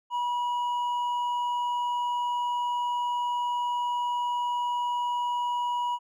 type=tone with hard clipping; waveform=sine; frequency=970 Hz; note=B5; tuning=31 cents flat; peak=-27 dBFS; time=0.1-5.99 s; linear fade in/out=50 ms; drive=4 dB; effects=none

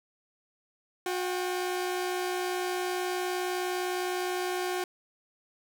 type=tone pair together; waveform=sawtooth; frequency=362.2 / 784 Hz; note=F#4 / G5; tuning=-37 / 0 cents; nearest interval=octave + minor second; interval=1337 cents; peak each=-26 / -33 dBFS; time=1.06-4.84 s; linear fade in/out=2 ms; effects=none

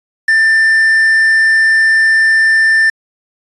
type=tone with quantisation; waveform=triangle; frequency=1784 Hz; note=A6; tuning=23 cents sharp; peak=-5 dBFS; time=0.28-2.9 s; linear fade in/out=5 ms; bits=5; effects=resampled to 24000 Hz

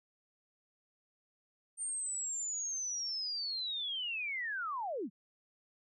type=linear sweep; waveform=sine; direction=down; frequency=8870 to 160 Hz; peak=-35 dBFS; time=1.77-5.1 s; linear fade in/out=50 ms; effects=none

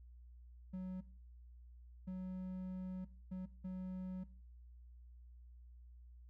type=tone bursts at uneven times; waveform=triangle; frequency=185.4 Hz; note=F#3; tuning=4 cents sharp; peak=-39 dBFS; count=4; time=0.73-1.01 / 2.07-3.05 / 3.31-3.46 / 3.64-4.24 s; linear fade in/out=10 ms; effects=noise-tail reverb RT60 0.5 s tail -20 dB re dry + added 60 Hz sine -55 dBFS peak until 6.29 s

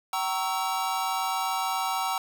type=chord; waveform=square; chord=G diminished seventh; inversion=none; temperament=equal with one note detuned; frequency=765.2 / 932.3 / 1108.7 / 1318.5 Hz; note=G5 / Bb5 / Db6 / Fb6; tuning=-42 / 0 / 0 / 0 cents; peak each=-31 / -32 / -36 / -33 dBFS; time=0.13-2.18 s; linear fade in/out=2 ms; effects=9-bit

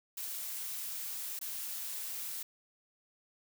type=noise with dropouts; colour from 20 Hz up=blue; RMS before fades=-40 dBFS; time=0.17-2.43 s; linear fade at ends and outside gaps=5 ms; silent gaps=1.391-1.412 s; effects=none

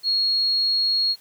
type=tone; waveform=sine; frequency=4301 Hz; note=C8; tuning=47 cents sharp; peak=-18 dBFS; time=0.03-1.16 s; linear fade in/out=50 ms; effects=white hiss -54 dBFS RMS until 1.2 s + high-pass 80 Hz 12 dB/octave

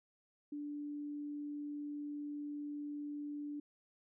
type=tone; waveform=sine; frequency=292.5 Hz; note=D4; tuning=7 cents flat; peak=-40 dBFS; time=0.52-3.6 s; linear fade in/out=5 ms; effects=none

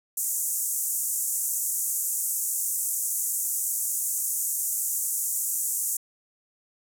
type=band-pass noise; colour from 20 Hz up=pink; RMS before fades=-28 dBFS; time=0.17-5.97 s; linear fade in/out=5 ms; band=6800 to 15000 Hz; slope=48 dB/octave; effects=none

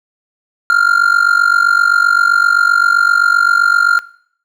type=tone with amplitude modulation; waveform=triangle; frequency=1396.9 Hz; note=F6; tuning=in tune; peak=-3 dBFS; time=0.7-3.99 s; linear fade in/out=0 ms; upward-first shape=sine; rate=47.7 Hz; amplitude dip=85%; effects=noise-tail reverb RT60 0.6 s tail -20 dB re dry

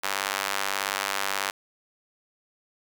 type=tone with high-pass filter; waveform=sawtooth; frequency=98.4 Hz; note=G2; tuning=7 cents sharp; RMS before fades=-29 dBFS; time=0.03-1.51 s; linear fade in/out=10 ms; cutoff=1100 Hz; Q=0.88; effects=none

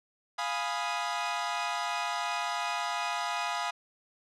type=chord; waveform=sawtooth; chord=F half-diminished seventh; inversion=none; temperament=equal; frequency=698.5 / 830.6 / 987.8 / 1244.5 Hz; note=F5 / Ab5 / Cb6 / Eb6; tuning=0 / 0 / 0 / 0 cents; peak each=-32 dBFS; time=0.38-3.71 s; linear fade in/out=10 ms; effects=low-pass 6000 Hz 12 dB/octave

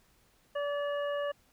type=harmonic tone; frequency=576 Hz; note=D5; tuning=34 cents flat; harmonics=1 / 2 / 3 / 5; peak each=-31 / -40 / -42 / -47 dBFS; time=0.55-1.32 s; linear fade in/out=10 ms; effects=pink hiss -67 dBFS RMS until 1.52 s

